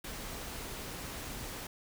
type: noise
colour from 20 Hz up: pink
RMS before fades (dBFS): -42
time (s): 0.04-1.67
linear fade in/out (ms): 5
effects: none